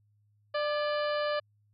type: harmonic tone with a mistuned harmonic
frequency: 594 Hz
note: D5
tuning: 20 cents sharp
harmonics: 1 / 2 / 3 / 4 / 5 / 6 / 7 / 8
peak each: -29 / -35 / -38 / -46 / -42 / -50 / -46 / -47 dBFS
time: 0.54-1.4 s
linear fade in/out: 10 ms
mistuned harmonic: 3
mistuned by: -62 cents
effects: added 104 Hz sine -65 dBFS peak until 1.73 s